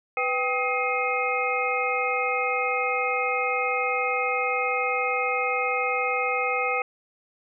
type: tone cluster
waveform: sine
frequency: 499 / 784 / 1263 / 2130 / 2515 Hz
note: B4 / G5 / D#6 / C7 / D#7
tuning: +18 / 0 / +26 / +30 / +18 cents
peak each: -29 dBFS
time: 0.17-6.82 s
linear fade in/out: 2 ms
effects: none